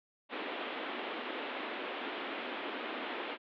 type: band-pass noise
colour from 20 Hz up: pink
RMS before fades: -40 dBFS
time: 0.29-3.38 s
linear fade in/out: 50 ms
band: 250 to 3500 Hz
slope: 48 dB/octave
effects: none